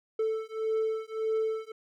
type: beating tone pair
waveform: triangle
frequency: 440 / 441.7 Hz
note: A4 / A4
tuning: 0 / +7 cents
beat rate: 1.7 Hz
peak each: -29 dBFS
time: 0.19-1.72 s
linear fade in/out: 5 ms
effects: none